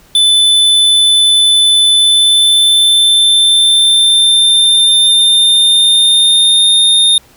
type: tone with pitch glide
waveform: square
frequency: 3509 to 3654 Hz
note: A7 to A#7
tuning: -5 to -35 cents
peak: -6 dBFS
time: 0.15-7.18 s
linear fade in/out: 2 ms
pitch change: +70 cents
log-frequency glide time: 1.91-6.79 s
effects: pink hiss -45 dBFS RMS until 7.36 s